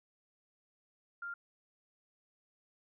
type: tone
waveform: sine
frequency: 1396.9 Hz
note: F6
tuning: in tune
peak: -39 dBFS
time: 1.22-1.34 s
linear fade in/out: 5 ms
effects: none